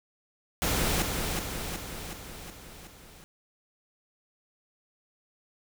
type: noise with echo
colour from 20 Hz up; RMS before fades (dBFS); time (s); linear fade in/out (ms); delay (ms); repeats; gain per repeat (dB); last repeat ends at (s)
pink; -27; 0.62-1.02; 0; 370; 6; -4; 3.24
effects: none